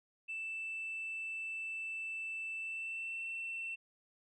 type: tone with pitch glide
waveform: sine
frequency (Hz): 2650 to 2689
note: E7 to E7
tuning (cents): +9 to +34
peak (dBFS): -37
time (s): 0.28-3.76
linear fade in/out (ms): 20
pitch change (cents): +25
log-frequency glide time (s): 2.55-3.22
effects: tanh soft clip ceiling -35 dBFS